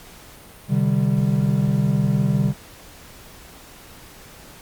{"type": "chord", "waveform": "triangle", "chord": "C suspended second", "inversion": "none", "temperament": "equal with one note detuned", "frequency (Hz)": [130.81, 150.53, 196], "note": ["C3", "D3", "G3"], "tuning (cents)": [0, 43, 0], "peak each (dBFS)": -19, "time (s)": [0.68, 2.54], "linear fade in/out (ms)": 50, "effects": ["pink hiss -44 dBFS RMS until 4.61 s", "Opus 48 kbps"]}